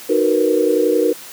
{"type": "chord", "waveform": "sine", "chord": "B major seventh", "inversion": "first", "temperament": "just", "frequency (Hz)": [308.7, 370.4, 463, 493.9], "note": ["D#4", "F#4", "A#4", "B4"], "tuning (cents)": [-14, 2, -12, 0], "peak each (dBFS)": [-19, -19, -16, -19], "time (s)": [0.09, 1.13], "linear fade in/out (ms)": 10, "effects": ["white hiss -36 dBFS RMS until 1.32 s", "high-pass 150 Hz 12 dB/octave"]}